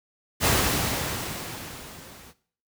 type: noise with level ramp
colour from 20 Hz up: pink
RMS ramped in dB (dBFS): -19 to -48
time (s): 0.4-2.34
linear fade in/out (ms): 50
effects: noise-tail reverb RT60 0.5 s tail -17 dB re dry + high-pass 60 Hz 12 dB/octave